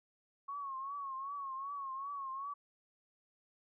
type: tone with vibrato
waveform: sine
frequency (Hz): 1100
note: C#6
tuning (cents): -14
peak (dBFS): -39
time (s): 0.48-2.54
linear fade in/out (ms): 10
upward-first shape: triangle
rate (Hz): 2.6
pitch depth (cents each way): 86
effects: none